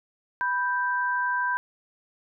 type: tone pair together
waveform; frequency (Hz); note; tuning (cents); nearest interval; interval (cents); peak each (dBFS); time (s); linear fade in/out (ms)
sine; 987.8 / 1568; B5 / G6; 0 / 0; minor sixth; 800; -26; 0.41-1.57; 0
effects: none